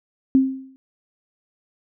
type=tone with exponential decay; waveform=sine; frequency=265 Hz; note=C4; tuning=22 cents sharp; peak=-9 dBFS; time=0.35-0.76 s; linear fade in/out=0 ms; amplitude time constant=88 ms; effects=none